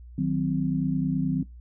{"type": "chord", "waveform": "sine", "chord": "C diminished", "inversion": "first", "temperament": "equal with one note detuned", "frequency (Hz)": [155.56, 185, 258.9], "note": ["Eb3", "Gb3", "C4"], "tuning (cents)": [0, 0, -18], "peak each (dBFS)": -27, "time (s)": [0.18, 1.43], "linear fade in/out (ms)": 5, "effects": ["noise-tail reverb RT60 0.2 s tail -20 dB re dry", "added 60 Hz sine -42 dBFS peak until 1.6 s"]}